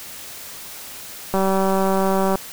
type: click train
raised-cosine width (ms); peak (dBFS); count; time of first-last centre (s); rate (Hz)
1; -7; 196; 1.34-2.356; 192
effects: white hiss -36 dBFS RMS until 2.52 s